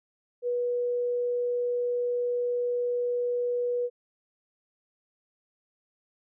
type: tone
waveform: sine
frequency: 486.8 Hz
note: B4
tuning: 25 cents flat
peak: -25 dBFS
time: 0.42-3.9 s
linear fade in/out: 50 ms
effects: none